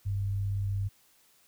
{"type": "tone pair together", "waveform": "sine", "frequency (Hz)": [41.75, 99.3], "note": ["E1", "G2"], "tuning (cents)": [23, 23], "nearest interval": "octave + minor third", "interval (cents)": 1500, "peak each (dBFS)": [-39, -28], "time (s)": [0.05, 0.89], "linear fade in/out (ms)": 20, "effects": ["white hiss -64 dBFS RMS until 1.47 s"]}